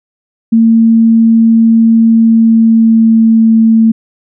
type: tone with pitch glide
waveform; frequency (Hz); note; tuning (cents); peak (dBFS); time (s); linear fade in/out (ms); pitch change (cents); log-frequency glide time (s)
sine; 226.7 to 224.2; A#3 to A3; -48 to +33; -3; 0.52-3.92; 10; -19; 2.08-3.53
effects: none